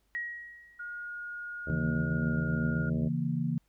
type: tone with exponential decay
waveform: sine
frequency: 1900 Hz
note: A#6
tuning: 33 cents sharp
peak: -30 dBFS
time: 0.15-1.07 s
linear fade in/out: 0 ms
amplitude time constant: 200 ms
type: tone with pitch glide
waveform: sine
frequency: 1434 to 1424.1 Hz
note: F6 to F6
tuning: +45 to +33 cents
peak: -37 dBFS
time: 0.79-2.9 s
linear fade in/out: 10 ms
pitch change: -12 cents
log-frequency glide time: 2.14-2.29 s
type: harmonic tone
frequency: 78.6 Hz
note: D#2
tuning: 18 cents sharp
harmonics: 1 / 2 / 3 / 4 / 5 / 6 / 7 / 8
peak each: -38 / -41 / -43 / -44 / -45 / -46 / -46 / -47 dBFS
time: 1.66-3.09 s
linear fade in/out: 20 ms
type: chord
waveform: sine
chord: A# diminished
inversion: first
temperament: equal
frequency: 138.59 / 164.81 / 233.1 Hz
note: C#3 / E3 / A#3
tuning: 0 / 0 / 0 cents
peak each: -33 / -31 / -33 dBFS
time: 1.7-3.58 s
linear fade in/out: 0 ms
effects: added 50 Hz sine -70 dBFS peak until 3.68 s + pink hiss -75 dBFS RMS until 3.68 s